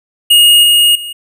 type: tone with level steps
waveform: square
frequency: 2863 Hz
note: F7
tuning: 42 cents sharp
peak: -4 / -6 / -22 dBFS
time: 0.3-1.13 s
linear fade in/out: 10 ms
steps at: 0.63 / 0.95 s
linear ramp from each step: 5 ms
effects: none